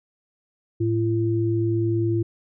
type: tone pair together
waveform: sine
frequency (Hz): 110 / 339.3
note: A2 / F4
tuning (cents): 0 / -50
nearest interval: octave + minor sixth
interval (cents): 1950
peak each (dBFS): -22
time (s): 0.8-2.23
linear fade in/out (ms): 10
effects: none